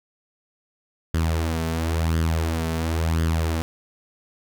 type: tone with flanger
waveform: sawtooth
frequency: 81.4 Hz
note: E2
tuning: 21 cents flat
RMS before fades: -23 dBFS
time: 1.14-3.62 s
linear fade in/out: 0 ms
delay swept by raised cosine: 0.61 to 4.61 ms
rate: 0.96 Hz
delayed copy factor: +0.6
effects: none